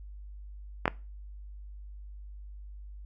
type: clicks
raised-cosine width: 0.5 ms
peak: -9 dBFS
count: 2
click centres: 0.856 / 0.879 s
effects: noise-tail reverb RT60 0.3 s tail -21 dB re dry + added 50 Hz sine -42 dBFS peak until 3.05 s